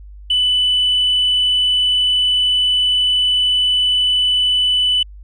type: tone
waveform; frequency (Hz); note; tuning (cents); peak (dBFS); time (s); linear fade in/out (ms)
sine; 2989; F#7; +17; -11; 0.3-5.03; 5
effects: tanh soft clip ceiling -9 dBFS + added 50 Hz sine -34 dBFS peak until 5.23 s